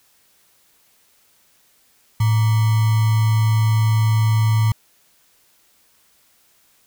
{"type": "tone with sample-and-hold", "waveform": "sine", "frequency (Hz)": 110, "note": "A2", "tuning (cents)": 0, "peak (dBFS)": -13, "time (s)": [2.2, 4.72], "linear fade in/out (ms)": 5, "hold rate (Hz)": 1050, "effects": ["white hiss -58 dBFS RMS until 6.86 s"]}